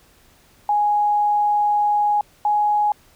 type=tone pair in turn; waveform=sine; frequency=830.6 / 834.7 Hz; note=G#5 / G#5; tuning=0 / +9 cents; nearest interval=unison; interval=9 cents; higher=second; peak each=-15 dBFS; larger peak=neither; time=0.69-2.21 / 2.45-2.92 s; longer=first; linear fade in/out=2 ms; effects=pink hiss -54 dBFS RMS until 3.15 s